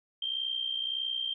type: tone with amplitude modulation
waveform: sine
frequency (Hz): 3163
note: G7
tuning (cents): +15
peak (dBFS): -27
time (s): 0.22-1.34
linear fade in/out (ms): 5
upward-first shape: sine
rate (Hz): 61.7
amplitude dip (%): 70
effects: none